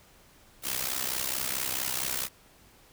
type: noise with amplitude modulation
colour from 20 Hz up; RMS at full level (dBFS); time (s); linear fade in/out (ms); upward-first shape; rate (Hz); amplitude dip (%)
white; -28; 0.62-2.29; 50; sine; 64.5; 80
effects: pink hiss -58 dBFS RMS until 2.92 s